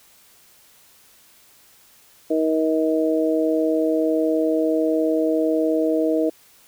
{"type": "harmonic tone", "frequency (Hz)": 158.5, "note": "D#3", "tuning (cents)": 32, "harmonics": [2, 3, 4], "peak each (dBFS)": [-20, -22, -23], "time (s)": [2.3, 6.3], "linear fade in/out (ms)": 10, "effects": ["white hiss -53 dBFS RMS until 6.67 s"]}